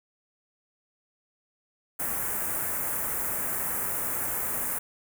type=band-stop noise; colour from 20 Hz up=white; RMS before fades=-30 dBFS; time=1.99-4.79 s; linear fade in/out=10 ms; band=1900 to 8700 Hz; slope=24 dB/octave; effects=none